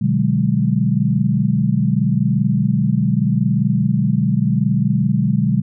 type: chord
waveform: sine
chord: G# half-diminished seventh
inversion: first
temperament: just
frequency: 124.59 / 149.51 / 186.89 / 207.7 Hz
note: B2 / D3 / F#3 / G#3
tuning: +16 / +31 / +18 / 0 cents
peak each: -19 dBFS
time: 0.01-5.62 s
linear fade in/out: 10 ms
effects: none